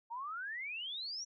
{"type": "exponential sweep", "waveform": "sine", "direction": "up", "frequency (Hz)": [900, 5920], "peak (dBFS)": -39, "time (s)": [0.1, 1.25], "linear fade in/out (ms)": 20, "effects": []}